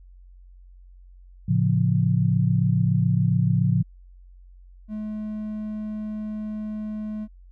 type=chord; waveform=sine; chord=A augmented; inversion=none; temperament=equal with one note detuned; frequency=111.47 / 138.59 / 174.61 Hz; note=A2 / C#3 / E#3; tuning=+23 / 0 / 0 cents; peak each=-22 dBFS; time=1.48-3.83 s; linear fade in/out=10 ms
type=tone; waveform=triangle; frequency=213.7 Hz; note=G#3; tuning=50 cents sharp; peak=-26 dBFS; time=4.88-7.28 s; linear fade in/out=50 ms
effects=added 45 Hz sine -45 dBFS peak until 7.51 s